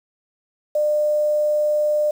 sine tone with quantisation, 600 Hz, D5, 37 cents sharp, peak -16 dBFS, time 0.75-2.11 s, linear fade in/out 5 ms, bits 7, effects none

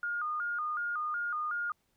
sine tone with vibrato, 1318 Hz, E6, 1 cent flat, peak -31 dBFS, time 0.03-1.72 s, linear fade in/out 2 ms, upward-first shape square, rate 2.7 Hz, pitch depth 130 cents each way, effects pink hiss -75 dBFS RMS until 1.96 s

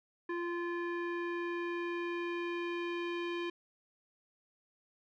square tone with low-pass filter sweep, 345.7 Hz, F4, 18 cents flat, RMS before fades -37 dBFS, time 0.29-3.5 s, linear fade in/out 5 ms, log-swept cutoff 1700 to 2900 Hz, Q 2.2, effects none

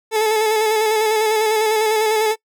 30% pulse tone with vibrato, 434.6 Hz, A4, 21 cents flat, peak -12 dBFS, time 0.11-2.36 s, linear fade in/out 50 ms, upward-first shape square, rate 10 Hz, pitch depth 30 cents each way, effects noise-tail reverb RT60 0.1 s tail -23 dB re dry

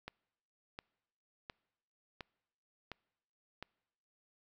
click train, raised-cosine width 0.3 ms, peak -27 dBFS, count 6, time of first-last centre 0.08-3.626 s, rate 1.41 Hz, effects noise-tail reverb RT60 1.0 s tail -26 dB re dry

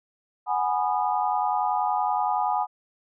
sine chord, G# minor seventh, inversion third, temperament equal with one note detuned, 740 / 830.6 / 987.8 / 1226 Hz, F#5 / G#5 / B5 / D#6, 0 / 0 / 0 / -26 cents, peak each -27 / -25 / -29 / -31 dBFS, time 0.46-2.67 s, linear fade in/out 50 ms, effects none

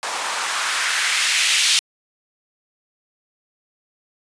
blue noise with band-pass filter sweep, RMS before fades -20 dBFS, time 0.03-1.79 s, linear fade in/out 0 ms, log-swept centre 770 to 3200 Hz, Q 1.6, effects resampled to 22050 Hz

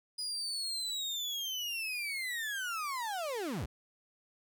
35% pulse linear sweep, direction down, 4971 to 46 Hz, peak -33 dBFS, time 0.18-3.66 s, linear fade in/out 10 ms, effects none

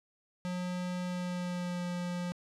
square tone with pitch glide, 180 to 176.91 Hz, F#3 to F3, -47 to +23 cents, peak -34 dBFS, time 0.45-2.32 s, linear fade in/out 0 ms, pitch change -30 cents, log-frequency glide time 1.05-1.85 s, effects low-pass 8000 Hz 12 dB/octave + 11-bit

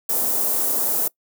white band-stop noise, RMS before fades -21 dBFS, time 0.09-1.08 s, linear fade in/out 5 ms, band 660 to 11000 Hz, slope 12 dB/octave, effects noise-tail reverb RT60 0.1 s tail -23 dB re dry + high-pass 300 Hz 12 dB/octave

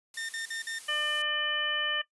blue noise, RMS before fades -43 dBFS, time 0.14-1.22 s, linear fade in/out 2 ms
sawtooth tone bursts, 1815 Hz, A#6, 47 cents flat, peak -30 dBFS, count 4, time 0.17-0.788 s, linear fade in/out 5 ms, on 120 ms, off 46 ms
harmonic tone, 600 Hz, D5, 37 cents sharp, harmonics 1 / 2 / 3 / 4 / 5, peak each -41 / -38 / -32 / -41 / -30 dBFS, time 0.88-2.02 s, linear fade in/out 10 ms
effects noise-tail reverb RT60 0.1 s tail -17 dB re dry + resampled to 24000 Hz

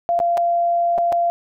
sine tone with dropouts, 689 Hz, F5, 24 cents flat, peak -15 dBFS, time 0.09-1.3 s, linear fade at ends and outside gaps 0 ms, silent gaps 0.191-0.201 / 0.372-0.377 / 0.979-0.984 / 1.122-1.126 s, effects none

